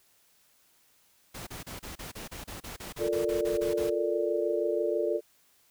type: noise bursts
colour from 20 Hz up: pink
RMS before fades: -41 dBFS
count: 16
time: 1.34-3.9 s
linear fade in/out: 10 ms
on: 130 ms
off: 32 ms
type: chord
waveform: sine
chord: Bb major seventh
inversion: second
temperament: equal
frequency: 349.2 / 440 / 466.2 / 587.3 Hz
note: F4 / A4 / Bb4 / D5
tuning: 0 / 0 / 0 / 0 cents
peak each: -31 / -30 / -34 / -31 dBFS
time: 2.98-5.21 s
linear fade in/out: 50 ms
effects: white hiss -65 dBFS RMS until 5.7 s